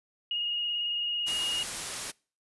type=tone with vibrato; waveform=sine; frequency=2866 Hz; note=F7; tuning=44 cents sharp; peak=-28 dBFS; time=0.31-1.63 s; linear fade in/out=2 ms; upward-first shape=sine; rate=18 Hz; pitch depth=17 cents each way
type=noise; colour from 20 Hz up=white; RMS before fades=-35 dBFS; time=1.26-2.12 s; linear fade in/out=20 ms
effects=noise-tail reverb RT60 0.4 s tail -26 dB re dry + resampled to 24000 Hz